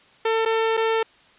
sawtooth tone with dropouts, 448.2 Hz, A4, 32 cents sharp, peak -15 dBFS, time 0.25-1.03 s, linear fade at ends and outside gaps 5 ms, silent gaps 0.452-0.458 / 0.77-0.774 s, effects white hiss -54 dBFS RMS until 1.38 s + resampled to 8000 Hz

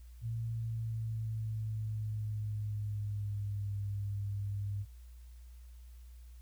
sine tone with pitch glide, 114.5 to 100.84 Hz, A#2 to G2, -31 to +49 cents, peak -34 dBFS, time 0.21-4.86 s, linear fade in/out 50 ms, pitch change -220 cents, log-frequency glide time 0.51-3.71 s, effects added 60 Hz sine -49 dBFS peak until 6.41 s + white hiss -69 dBFS RMS until 6.41 s

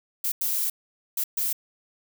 violet noise bursts at uneven times, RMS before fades -26 dBFS, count 4, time 0.24-0.32 / 0.41-0.7 / 1.17-1.24 / 1.37-1.53 s, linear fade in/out 5 ms, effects none

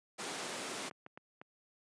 pink high-pass noise, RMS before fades -41 dBFS, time 0.18-0.9 s, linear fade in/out 20 ms, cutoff 240 Hz, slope 12 dB/octave
clicks, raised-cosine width 0.5 ms, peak -33 dBFS, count 4, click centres 0.912 / 1.064 / 1.175 / 1.415 s
effects high-pass 150 Hz 12 dB/octave + resampled to 22050 Hz

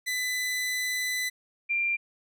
sawtooth / sine tone pair in turn, 2002 / 2379 Hz, B6 / D7, +23 / +22 cents, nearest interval minor third, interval 299 cents, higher second, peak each -24 dBFS, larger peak neither, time 0.06-1.3 / 1.69-1.97 s, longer first, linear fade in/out 20 ms, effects none

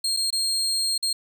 30% pulse tone with dropouts, 4225 Hz, C8, 16 cents sharp, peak -19 dBFS, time 0.04-1.13 s, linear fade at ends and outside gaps 5 ms, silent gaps 0.166-0.17 / 0.305-0.326 / 0.979-1.026 s, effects none

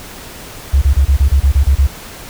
sine tone bursts, 68.7 Hz, C#2, 15 cents flat, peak -6 dBFS, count 10, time 0.73-1.871 s, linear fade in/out 10 ms, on 88 ms, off 29 ms, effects pink hiss -32 dBFS RMS until 2.29 s

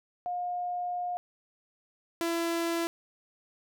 sine / sawtooth tone pair in turn, 713 / 335.9 Hz, F5 / E4, +36 / +33 cents, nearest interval octave + minor second, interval 1303 cents, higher first, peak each -30 / -24 dBFS, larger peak second, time 0.26-1.17 / 2.21-2.87 s, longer first, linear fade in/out 0 ms, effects none

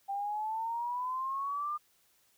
sine exponential sweep, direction up, 786 to 1211 Hz, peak -32 dBFS, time 0.08-1.78 s, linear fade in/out 20 ms, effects white hiss -69 dBFS RMS until 2.37 s

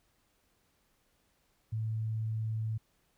sine tone, 110.4 Hz, A2, 6 cents sharp, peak -31 dBFS, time 1.72-2.78 s, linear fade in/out 10 ms, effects pink hiss -73 dBFS RMS until 3.17 s

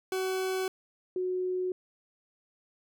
40% pulse / sine tone pair in turn, 376.5 / 367.1 Hz, F#4 / F#4, +30 / -14 cents, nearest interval unison, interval 44 cents, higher first, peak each -28 dBFS, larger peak neither, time 0.12-0.68 / 1.16-1.72 s, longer neither, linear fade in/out 2 ms, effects none

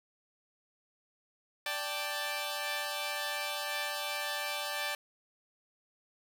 10% pulse chord, D suspended fourth, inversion none, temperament equal, 587.3 / 784 / 880 Hz, D5 / G5 / A5, 0 / 0 / 0 cents, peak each -29 / -31 / -31 dBFS, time 1.66-4.95 s, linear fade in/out 2 ms, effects none

